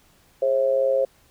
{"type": "tone with amplitude modulation", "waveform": "sine", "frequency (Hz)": 536, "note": "C5", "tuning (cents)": 42, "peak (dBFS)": -14, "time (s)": [0.42, 1.05], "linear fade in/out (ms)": 5, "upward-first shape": "sine", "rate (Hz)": 123, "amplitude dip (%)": 75, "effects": ["pink hiss -58 dBFS RMS until 1.3 s"]}